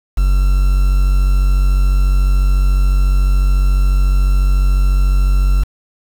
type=tone with quantisation; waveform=triangle; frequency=47.01 Hz; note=F#1; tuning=28 cents sharp; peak=-7 dBFS; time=0.17-5.64 s; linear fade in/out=10 ms; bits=5; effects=none